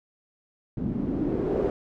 white noise with low-pass filter sweep, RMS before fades -27 dBFS, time 0.77-1.7 s, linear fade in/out 2 ms, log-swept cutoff 200 to 460 Hz, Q 3.1, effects none

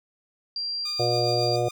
sine tone, 4742 Hz, D8, 16 cents sharp, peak -27 dBFS, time 0.56-1.56 s, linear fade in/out 2 ms
10% pulse tone with tremolo, 1216 Hz, D#6, 40 cents flat, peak -28 dBFS, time 0.85-1.71 s, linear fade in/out 5 ms, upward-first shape triangle, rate 7.3 Hz, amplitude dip 60%
harmonic tone, 120 Hz, B2, 49 cents flat, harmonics 1 / 3 / 4 / 5 / 6, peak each -28 / -28 / -28 / -28 / -28 dBFS, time 0.99-1.69 s, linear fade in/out 10 ms
effects none

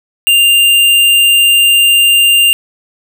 sine tone with hard clipping, 2794 Hz, F7, in tune, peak -6 dBFS, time 0.27-2.53 s, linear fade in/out 0 ms, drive 18 dB, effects none

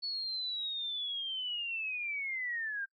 sine linear sweep, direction down, 4435 to 1568 Hz, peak -34 dBFS, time 0.02-2.86 s, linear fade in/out 20 ms, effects noise-tail reverb RT60 0.1 s tail -22 dB re dry

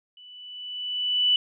sine tone with level ramp, 2975 Hz, F#7, 9 cents sharp, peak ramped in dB -46 to -16 dBFS, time 0.17-1.36 s, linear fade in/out 2 ms, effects none

